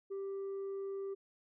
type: tone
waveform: sine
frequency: 392 Hz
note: G4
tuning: in tune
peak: -35 dBFS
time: 0.1-1.15 s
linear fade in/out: 20 ms
effects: tanh soft clip ceiling -37 dBFS